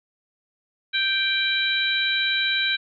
harmonic tone, 784 Hz, G5, in tune, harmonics 2 / 3 / 4 / 5, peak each -25 / -26 / -29 / -24 dBFS, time 0.93-2.77 s, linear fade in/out 20 ms, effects none

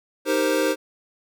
square chord, C minor seventh, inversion first, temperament equal, 311.1 / 392 / 466.2 / 523.3 Hz, Eb4 / G4 / Bb4 / C5, 0 / 0 / 0 / 0 cents, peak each -25 / -27 / -27 / -24 dBFS, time 0.25-0.76 s, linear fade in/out 50 ms, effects none

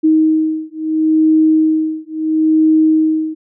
sine beating tone pair, 314.2 / 314.94 Hz, D#4 / D#4, +17 / +21 cents, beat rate 0.74 Hz, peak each -13 dBFS, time 0.03-3.35 s, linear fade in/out 20 ms, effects none

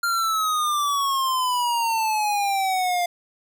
square exponential sweep, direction down, 1400 to 698 Hz, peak -21 dBFS, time 0.03-3.06 s, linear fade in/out 5 ms, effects none

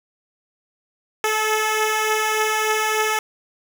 10% pulse beating tone pair, 430 / 433.4 Hz, A4 / A4, -40 / -26 cents, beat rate 3.4 Hz, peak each -18 / -11 dBFS, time 1.24-3.19 s, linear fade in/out 2 ms, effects none

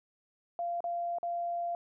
sine tone with dropouts, 691 Hz, F5, 19 cents flat, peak -31 dBFS, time 0.59-1.75 s, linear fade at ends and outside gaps 1 ms, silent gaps 0.805-0.841 / 1.185-1.23 s, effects none

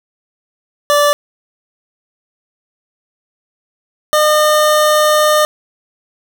25% pulse tone pair in turn, 583 / 607.2 Hz, D5 / D#5, -13 / -42 cents, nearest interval minor second, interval 71 cents, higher second, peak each -5 dBFS, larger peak neither, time 0.9-1.13 / 4.13-5.45 s, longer second, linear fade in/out 0 ms, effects none

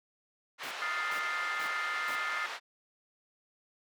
pink band-pass noise, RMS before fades -40 dBFS, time 0.58-2.6 s, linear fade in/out 50 ms, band 1000 to 3200 Hz, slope 12 dB/octave
pink noise bursts, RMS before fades -45 dBFS, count 4, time 0.63-2.158 s, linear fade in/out 5 ms, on 82 ms, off 400 ms
sine chord, F dominant seventh, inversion third, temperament equal, 1244.5 / 1396.9 / 1760 / 2093 Hz, Eb6 / F6 / A6 / C7, 0 / 0 / 0 / 0 cents, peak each -38 dBFS, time 0.82-2.46 s, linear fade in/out 0 ms
effects high-pass 300 Hz 12 dB/octave

